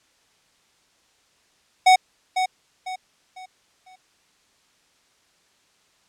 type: tone with echo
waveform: square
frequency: 745 Hz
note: F#5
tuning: 12 cents sharp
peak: -11 dBFS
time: 1.86-1.96 s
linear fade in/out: 10 ms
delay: 500 ms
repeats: 4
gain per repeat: -9 dB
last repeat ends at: 3.96 s
effects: white hiss -62 dBFS RMS until 6.08 s + low-pass 7000 Hz 12 dB/octave